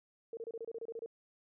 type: tone bursts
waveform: sine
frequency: 456.8 Hz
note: A#4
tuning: 35 cents flat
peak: -39 dBFS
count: 11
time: 0.33-1.061 s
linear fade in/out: 2 ms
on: 41 ms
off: 28 ms
effects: none